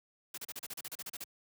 white noise bursts, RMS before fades -42 dBFS, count 13, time 0.34-1.241 s, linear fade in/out 5 ms, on 37 ms, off 35 ms, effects high-pass 100 Hz 12 dB/octave

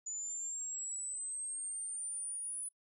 sine exponential sweep, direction up, 6950 to 9956 Hz, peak -38 dBFS, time 0.06-2.69 s, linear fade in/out 10 ms, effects noise-tail reverb RT60 0.1 s tail -26 dB re dry

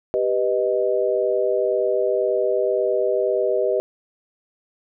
sine chord, G augmented, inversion none, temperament equal, 392 / 493.9 / 622.3 Hz, G4 / B4 / D#5, 0 / 0 / 0 cents, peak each -22 dBFS, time 0.14-3.8 s, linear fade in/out 0 ms, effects none

